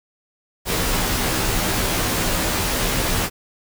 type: noise with comb filter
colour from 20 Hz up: pink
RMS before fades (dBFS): -21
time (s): 0.65-3.3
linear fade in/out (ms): 50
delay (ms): 14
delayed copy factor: -0.7
effects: none